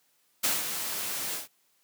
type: noise with ADSR envelope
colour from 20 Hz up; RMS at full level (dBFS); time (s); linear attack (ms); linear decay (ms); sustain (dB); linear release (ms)
white; -25; 0.43-1.48; 16; 180; -8; 140
effects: white hiss -69 dBFS RMS until 1.83 s + high-pass 150 Hz 12 dB/octave